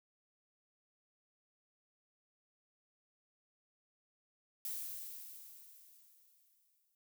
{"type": "noise with exponential decay", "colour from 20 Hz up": "violet", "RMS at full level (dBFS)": -40, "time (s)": [4.65, 6.95], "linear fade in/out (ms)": 1, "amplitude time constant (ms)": 500, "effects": []}